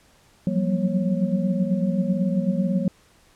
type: tone cluster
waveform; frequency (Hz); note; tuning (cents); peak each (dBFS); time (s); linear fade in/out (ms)
sine; 174 / 184.4 / 192.3 / 236.4 / 547; F3 / F#3 / G3 / A#3 / C#5; -6 / -6 / -33 / +24 / -23; -26 / -27 / -23 / -28 / -31; 0.47-2.88; 2
effects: pink hiss -57 dBFS RMS until 3.35 s + low-pass 11000 Hz 12 dB/octave